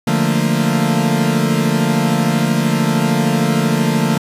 40% pulse chord, Bb major seventh, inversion first, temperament equal, 146.83 / 174.61 / 220 / 233.1 Hz, D3 / F3 / A3 / Bb3, 0 / 0 / 0 / 0 cents, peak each -18 dBFS, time 0.07-4.18 s, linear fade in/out 5 ms, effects resampled to 32000 Hz

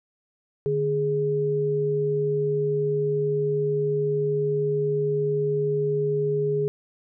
sine tone pair together, 148.54 / 415.3 Hz, D3 / G#4, +20 / 0 cents, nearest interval octave + tritone, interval 1780 cents, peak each -27 / -22 dBFS, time 0.66-6.68 s, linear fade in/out 0 ms, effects none

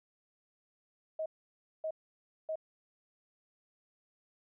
sine tone bursts, 633 Hz, D#5, 30 cents sharp, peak -33 dBFS, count 3, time 1.19-2.557 s, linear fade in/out 5 ms, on 69 ms, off 580 ms, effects none

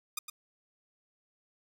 5% pulse tone with echo, 1224 Hz, D#6, 29 cents flat, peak -20 dBFS, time 0.17-0.19 s, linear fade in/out 5 ms, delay 110 ms, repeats 1, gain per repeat -8 dB, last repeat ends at 0.3 s, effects none

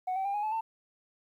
sine tone with pitch steps, 740 / 768.8 / 798.6 / 829.7 / 861.9 / 895.4 Hz, F#5 / G5 / G5 / G#5 / A5 / A5, 0 / -34 / +32 / -2 / -36 / +30 cents, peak -27 dBFS, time 0.07-0.61 s, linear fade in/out 10 ms, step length 90 ms, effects tanh soft clip ceiling -27 dBFS + 11-bit

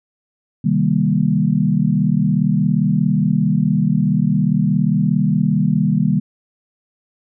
sine chord, C minor seventh, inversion none, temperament equal, 130.81 / 155.56 / 196 / 233.1 Hz, C3 / Eb3 / G3 / Bb3, 0 / 0 / 0 / 0 cents, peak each -23 / -17 / -17 / -20 dBFS, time 0.64-6.2 s, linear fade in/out 10 ms, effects none

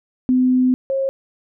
sine tone pair in turn, 254.4 / 539.1 Hz, C4 / C#5, -48 / -48 cents, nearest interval octave + minor second, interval 1300 cents, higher second, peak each -12 / -17 dBFS, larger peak first, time 0.29-0.74 / 0.9-1.09 s, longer first, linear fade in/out 0 ms, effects none

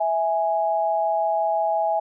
sine tone pair together, 655.7 / 830 Hz, E5 / G#5, -9 / -1 cents, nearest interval major third, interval 408 cents, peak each -22 dBFS, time 0-2 s, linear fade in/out 10 ms, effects none

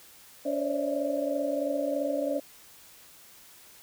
sine tone cluster, 285.2 / 530 / 565 / 588 / 660 Hz, C#4 / C5 / C#5 / D5 / E5, +49 / +22 / +33 / +2 / +2 cents, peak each -32 / -33 / -34 / -31 / -37 dBFS, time 0.45-2.4 s, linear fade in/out 10 ms, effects white hiss -53 dBFS RMS until 3.82 s

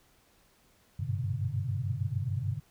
sine tone cluster, 94.5 / 101.2 / 119.8 / 128.4 / 147.9 Hz, F#2 / G#2 / A#2 / C3 / D3, +37 / -44 / +48 / -32 / +13 cents, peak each -36 / -34 / -37 / -35 / -38 dBFS, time 0.99-2.6 s, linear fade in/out 10 ms, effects pink hiss -65 dBFS RMS until 2.7 s

